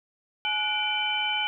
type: tone cluster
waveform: sine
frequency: 846 / 1469 / 2343 / 3035 Hz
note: G#5 / F#6 / D7 / F#7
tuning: +32 / -13 / -5 / +43 cents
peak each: -31 / -34 / -29 / -28 dBFS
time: 0.45-1.47 s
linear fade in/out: 0 ms
effects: none